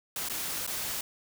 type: noise with dropouts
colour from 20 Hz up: white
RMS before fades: -34 dBFS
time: 0.16-1.01 s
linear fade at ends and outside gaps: 2 ms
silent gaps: 0.287-0.297 / 0.666-0.675 s
effects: none